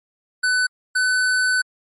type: tone pair in turn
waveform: square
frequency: 1500 / 1506.2 Hz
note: F#6 / F#6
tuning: +23 / +30 cents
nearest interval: unison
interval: 7 cents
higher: second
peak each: -17 dBFS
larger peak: neither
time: 0.43-0.67 / 0.95-1.62 s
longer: second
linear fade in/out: 10 ms
effects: MP3 48 kbps